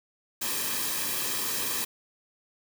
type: noise with comb filter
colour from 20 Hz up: white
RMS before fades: -30 dBFS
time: 0.41-1.85 s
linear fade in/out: 10 ms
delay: 1.4 ms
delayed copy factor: -0.6
effects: none